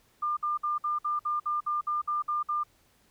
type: tone bursts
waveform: sine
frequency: 1200 Hz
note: D6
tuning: 37 cents sharp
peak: -26 dBFS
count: 12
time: 0.22-2.636 s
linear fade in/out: 10 ms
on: 150 ms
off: 56 ms
effects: pink hiss -65 dBFS RMS until 3.1 s